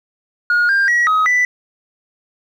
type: tone with pitch steps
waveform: sine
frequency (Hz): 1436 / 1596 / 1916 / 1265 / 1983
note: F6 / G6 / A#6 / D#6 / B6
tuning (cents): +48 / +31 / +47 / +28 / +7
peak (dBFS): -9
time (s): 0.5-1.45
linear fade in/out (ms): 2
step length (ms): 190
effects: tanh soft clip ceiling -10 dBFS + 8-bit